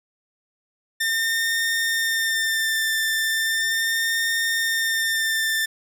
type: tone with vibrato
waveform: sawtooth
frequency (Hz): 1802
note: A6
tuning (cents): +41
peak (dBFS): -17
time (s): 1-5.66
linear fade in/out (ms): 10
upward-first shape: sine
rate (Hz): 0.37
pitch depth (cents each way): 21
effects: none